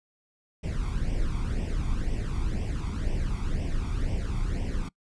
brown noise with flanger, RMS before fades -28 dBFS, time 0.63-4.89 s, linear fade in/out 10 ms, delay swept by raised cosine 0.36 to 0.89 ms, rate 2 Hz, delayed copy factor +0.75, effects noise-tail reverb RT60 0.1 s tail -23 dB re dry + resampled to 22050 Hz

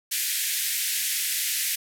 white band-pass noise, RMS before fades -27 dBFS, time 0.11-1.76 s, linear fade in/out 10 ms, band 1700 to 15000 Hz, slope 48 dB/octave, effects none

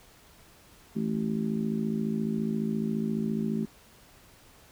harmonic tone, 54.5 Hz, A1, 16 cents flat, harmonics 3 / 4 / 5 / 6 / 7, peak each -34 / -28 / -39 / -41 / -37 dBFS, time 0.95-3.66 s, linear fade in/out 20 ms, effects pink hiss -56 dBFS RMS until 4.71 s

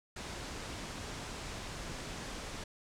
pink low-pass noise, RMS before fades -43 dBFS, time 0.16-2.64 s, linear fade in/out 5 ms, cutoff 8300 Hz, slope 24 dB/octave, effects none

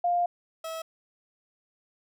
sine / 30% pulse tone pair in turn, 702 / 648.2 Hz, F5 / E5, +9 / -29 cents, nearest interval minor second, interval 138 cents, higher first, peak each -22 / -31 dBFS, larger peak first, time 0.04-0.26 / 0.64-0.82 s, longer first, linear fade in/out 5 ms, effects none

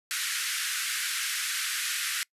pink band-pass noise, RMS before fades -31 dBFS, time 0.11-2.23 s, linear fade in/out 0 ms, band 1400 to 13000 Hz, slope 48 dB/octave, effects noise-tail reverb RT60 0.1 s tail -25 dB re dry + resampled to 32000 Hz

